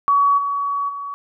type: tone with level steps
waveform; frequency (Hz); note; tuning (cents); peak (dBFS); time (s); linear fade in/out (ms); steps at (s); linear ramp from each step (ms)
sine; 1130; C#6; +33; -12 / -19 / -26; 0.08-1.14; 0; 0.37 / 0.88; 20
effects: none